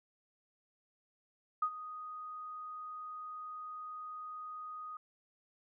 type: tone with ADSR envelope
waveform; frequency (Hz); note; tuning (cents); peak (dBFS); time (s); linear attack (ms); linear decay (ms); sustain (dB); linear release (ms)
sine; 1244.5; D#6; 0; -27; 1.62-4.97; 6; 69; -15; 3
effects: none